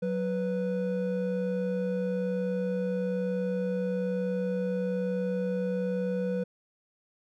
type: tone pair together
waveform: triangle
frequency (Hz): 185 / 493.9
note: F#3 / B4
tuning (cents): 0 / 0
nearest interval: octave + perfect fourth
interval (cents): 1700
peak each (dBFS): -28 / -28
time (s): 0.02-6.44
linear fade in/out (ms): 10
effects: none